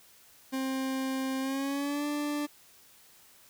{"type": "tone with pitch glide", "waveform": "40% pulse", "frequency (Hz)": [264.6, 293.6], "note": ["C4", "D4"], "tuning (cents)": [20, 0], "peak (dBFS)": -29, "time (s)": [0.52, 2.47], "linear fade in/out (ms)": 20, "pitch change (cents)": 180, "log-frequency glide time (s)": [1.4, 2.06], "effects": ["white hiss -58 dBFS RMS until 3.49 s"]}